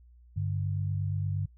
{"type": "tone pair together", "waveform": "sine", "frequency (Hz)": [98.27, 146.83], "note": ["G2", "D3"], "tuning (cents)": [5, 0], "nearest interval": "perfect fifth", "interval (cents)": 695, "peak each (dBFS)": [-29, -33], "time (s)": [0.36, 1.46], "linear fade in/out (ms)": 10, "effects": ["noise-tail reverb RT60 0.1 s tail -25 dB re dry", "added 60 Hz sine -53 dBFS peak until 1.57 s"]}